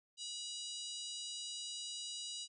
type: harmonic tone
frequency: 970 Hz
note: B5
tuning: 31 cents flat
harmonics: 3 / 4 / 5 / 6 / 7 / 8 / 9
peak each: -48 / -47 / -49 / -55 / -52 / -55 / -53 dBFS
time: 0.17-2.48 s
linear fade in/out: 50 ms
effects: none